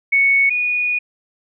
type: tone pair in turn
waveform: sine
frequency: 2217 / 2461 Hz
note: C#7 / D#7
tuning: 0 / -20 cents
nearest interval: major second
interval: 180 cents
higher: second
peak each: -11 / -16 dBFS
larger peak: first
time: 0.12-0.5 / 0.5-0.99 s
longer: second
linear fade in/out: 10 ms
effects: none